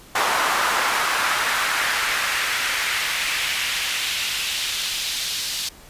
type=noise with high-pass filter sweep; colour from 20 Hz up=brown; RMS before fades=-23 dBFS; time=0.15-5.69 s; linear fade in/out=5 ms; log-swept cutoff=1000 to 4100 Hz; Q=1.5; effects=pink hiss -46 dBFS RMS until 5.89 s + resampled to 32000 Hz